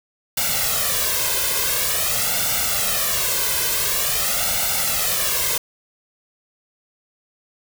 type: noise with flanger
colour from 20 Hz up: white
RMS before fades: -21 dBFS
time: 0.37-5.58 s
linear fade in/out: 5 ms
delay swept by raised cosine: 1.4 to 1.96 ms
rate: 0.47 Hz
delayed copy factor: +0.8
effects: none